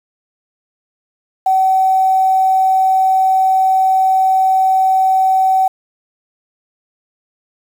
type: tone with quantisation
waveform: sine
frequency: 760 Hz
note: F#5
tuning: 46 cents sharp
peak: -9 dBFS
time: 1.46-5.68 s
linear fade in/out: 5 ms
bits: 6
effects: none